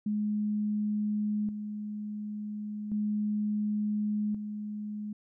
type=tone with tremolo; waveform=sine; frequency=210 Hz; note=G#3; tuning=19 cents sharp; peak=-27 dBFS; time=0.06-5.13 s; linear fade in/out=5 ms; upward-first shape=square; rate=0.35 Hz; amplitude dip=55%; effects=none